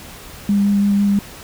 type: tone with vibrato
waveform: sine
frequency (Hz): 201.6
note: G3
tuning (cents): +49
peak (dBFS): -12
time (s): 0.49-1.19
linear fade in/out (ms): 2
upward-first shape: sine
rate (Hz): 6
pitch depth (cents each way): 11
effects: pink hiss -37 dBFS RMS until 1.43 s